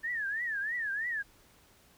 sine tone with vibrato, 1760 Hz, A6, in tune, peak -31 dBFS, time 0.03-1.23 s, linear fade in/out 20 ms, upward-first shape triangle, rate 3.1 Hz, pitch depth 210 cents each way, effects pink hiss -62 dBFS RMS until 1.97 s

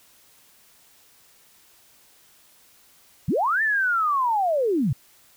sine linear two-way sweep, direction up then down, 107.5 to 1809 to 107.5 Hz, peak -19 dBFS, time 3.28-4.93 s, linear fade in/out 5 ms, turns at 3.62 s, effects white hiss -56 dBFS RMS until 5.36 s

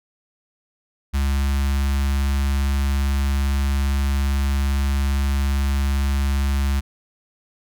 square tone with notch filter, 68.8 Hz, C#2, 12 cents flat, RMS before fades -20 dBFS, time 1.13-6.81 s, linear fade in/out 20 ms, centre 470 Hz, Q 0.56, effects none

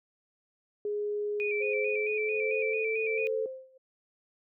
sine tone with pitch glide, 415.3 to 442.5 Hz, G#4 to A4, 0 to +10 cents, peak -29 dBFS, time 0.85-3.46 s, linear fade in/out 2 ms, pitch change +110 cents, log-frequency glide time 1.5-2.9 s
sine tone with vibrato, 2400 Hz, D7, 37 cents sharp, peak -31 dBFS, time 1.4-3.27 s, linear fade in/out 0 ms, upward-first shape square, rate 4.5 Hz, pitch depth 50 cents each way
sine tone with tremolo, 523 Hz, C5, 1 cent flat, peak -32 dBFS, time 1.6-3.78 s, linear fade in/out 10 ms, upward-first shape sine, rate 1.3 Hz, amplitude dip 95%
effects none

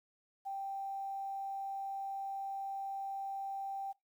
sine tone with quantisation, 784 Hz, G5, in tune, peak -37 dBFS, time 0.45-3.93 s, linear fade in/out 20 ms, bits 11, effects noise-tail reverb RT60 0.2 s tail -21 dB re dry

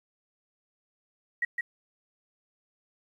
sine tone with echo, 1912 Hz, A#6, 43 cents sharp, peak -24 dBFS, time 1.42-1.45 s, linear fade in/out 5 ms, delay 160 ms, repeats 1, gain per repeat -3 dB, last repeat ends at 1.61 s, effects 10-bit

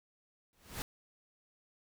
pink noise with exponential growth, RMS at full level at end -36 dBFS, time 0.53-0.82 s, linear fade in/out 0 ms, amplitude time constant 61 ms, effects none

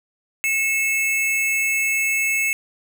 square tone pair together, 2183 / 2632 Hz, C#7 / E7, -27 / -3 cents, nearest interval minor third, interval 324 cents, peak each -22 / -22 dBFS, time 0.44-2.53 s, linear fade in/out 0 ms, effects none

